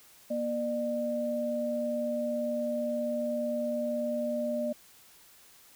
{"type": "tone pair together", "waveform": "sine", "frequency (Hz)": [238.1, 600], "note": ["A#3", "D5"], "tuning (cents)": [37, 37], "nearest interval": "octave + major third", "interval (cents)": 1600, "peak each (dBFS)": [-33, -30], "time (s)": [0.3, 4.73], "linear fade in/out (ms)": 10, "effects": ["white hiss -57 dBFS RMS until 5.75 s"]}